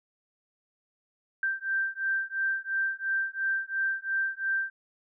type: beating tone pair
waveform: sine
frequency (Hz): 1568 / 1570.9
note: G6 / G6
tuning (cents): 0 / +3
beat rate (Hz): 2.9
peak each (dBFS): -30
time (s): 1.43-4.7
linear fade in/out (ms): 2
effects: none